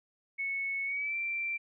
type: tone with pitch glide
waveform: sine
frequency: 2206 to 2351 Hz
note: C#7 to D7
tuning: -9 to +1 cents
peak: -31 dBFS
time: 0.38-1.58 s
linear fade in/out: 20 ms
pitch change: +110 cents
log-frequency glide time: 0.85-1.16 s
effects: none